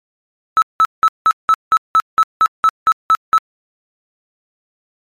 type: tone bursts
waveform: triangle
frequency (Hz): 1306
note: E6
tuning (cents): -17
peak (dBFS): -4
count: 13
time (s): 0.57-3.38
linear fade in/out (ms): 0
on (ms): 50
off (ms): 180
effects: tanh soft clip ceiling -3 dBFS + MP3 64 kbps